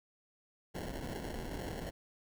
pink noise with sample-and-hold, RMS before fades -41 dBFS, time 0.74-1.91 s, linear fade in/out 20 ms, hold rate 1225 Hz, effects none

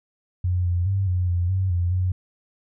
sine tone with pitch steps, 90.1 / 88 / 97.4 / 90.2 / 87.9 / 94.5 / 87.7 / 91.7 Hz, F#2 / F2 / G2 / F#2 / F2 / F#2 / F2 / F#2, -45 / +14 / -11 / -44 / +12 / +37 / +8 / -15 cents, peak -19 dBFS, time 0.44-2.12 s, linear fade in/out 5 ms, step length 210 ms, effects none

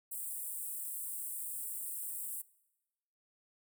pink high-pass noise, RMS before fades -41 dBFS, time 0.11-2.42 s, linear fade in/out 10 ms, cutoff 8000 Hz, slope 96 dB/octave, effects noise-tail reverb RT60 1.0 s tail -22 dB re dry

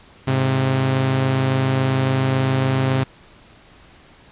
sawtooth tone pair together, 105.2 / 132.4 Hz, G#2 / C3, +23 / +21 cents, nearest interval major third, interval 398 cents, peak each -21 / -13 dBFS, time 0.27-3.04 s, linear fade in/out 10 ms, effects pink hiss -48 dBFS RMS until 4.31 s + resampled to 8000 Hz

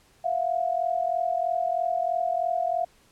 sine tone pair together, 673 / 716.1 Hz, E5 / F5, +36 / +43 cents, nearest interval minor second, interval 107 cents, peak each -26 dBFS, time 0.24-2.85 s, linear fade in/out 10 ms, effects pink hiss -60 dBFS RMS until 3.11 s + low-pass 12000 Hz 12 dB/octave

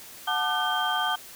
sine tone cluster, 733 / 877 / 1199 / 1518 / 3181 Hz, F#5 / A5 / D6 / F#6 / G7, -16 / -6 / +36 / +44 / +25 cents, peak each -30 dBFS, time 0.27-1.16 s, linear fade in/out 10 ms, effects white hiss -45 dBFS RMS until 1.35 s

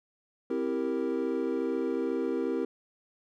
triangle chord, C dominant seventh, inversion none, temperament equal, 261.6 / 329.6 / 392 / 466.2 Hz, C4 / E4 / G4 / Bb4, 0 / 0 / 0 / 0 cents, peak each -31 dBFS, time 0.5-2.65 s, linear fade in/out 5 ms, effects tanh soft clip ceiling -15 dBFS

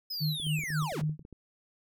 square linear sweep, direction down, 5150 to 77.78 Hz, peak -34 dBFS, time 0.1-1.02 s, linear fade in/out 10 ms
sine tone with tremolo, 153.4 Hz, D#3, 24 cents flat, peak -26 dBFS, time 0.2-1.23 s, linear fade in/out 20 ms, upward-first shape sine, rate 3.8 Hz, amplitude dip 100%
clicks, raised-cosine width 3 ms, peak -34 dBFS, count 12, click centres 0.4 / 0.468 / 0.591 / 0.637 / 0.704 / 0.824 / 0.923 / 1.035 / 1.095 / 1.194 / 1.251 / 1.327 s
effects none

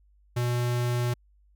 square tone, 121.6 Hz, B2, 26 cents flat, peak -25 dBFS, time 0.36-1.14 s, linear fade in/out 10 ms, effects added 50 Hz sine -58 dBFS peak until 1.55 s

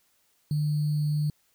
sine tone with sample-and-hold, 149.7 Hz, D3, 33 cents sharp, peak -23 dBFS, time 0.51-1.3 s, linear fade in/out 2 ms, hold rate 4410 Hz, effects white hiss -68 dBFS RMS until 1.54 s

